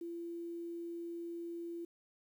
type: tone with quantisation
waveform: sine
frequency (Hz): 340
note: F4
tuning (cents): -46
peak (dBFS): -40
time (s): 0.01-1.85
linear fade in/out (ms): 5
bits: 11
effects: none